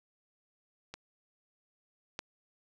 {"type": "clicks", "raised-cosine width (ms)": 0.2, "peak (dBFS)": [-25, -19], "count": 2, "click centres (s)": [0.94, 2.191], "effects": []}